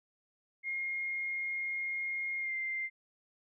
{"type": "tone with pitch glide", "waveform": "sine", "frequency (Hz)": [2138, 2093], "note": ["C7", "C7"], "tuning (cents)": [37, 0], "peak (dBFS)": -33, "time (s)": [0.63, 2.9], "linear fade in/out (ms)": 50, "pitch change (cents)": -37, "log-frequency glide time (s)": [2.39, 2.54], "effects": []}